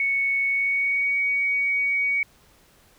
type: tone with pitch glide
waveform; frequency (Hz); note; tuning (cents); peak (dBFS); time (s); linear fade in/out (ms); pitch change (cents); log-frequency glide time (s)
sine; 2217 to 2248; C#7 to C#7; 0 to +24; -20; 0-2.23; 2; +24; 0.47-1.13
effects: pink hiss -57 dBFS RMS until 2.98 s